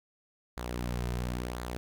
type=tone with flanger; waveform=sawtooth; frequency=60.7 Hz; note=B1; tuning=29 cents flat; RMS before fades=-35 dBFS; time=0.57-1.77 s; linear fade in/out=0 ms; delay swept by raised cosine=0.35 to 3.65 ms; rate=0.96 Hz; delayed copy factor=-0.5; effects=none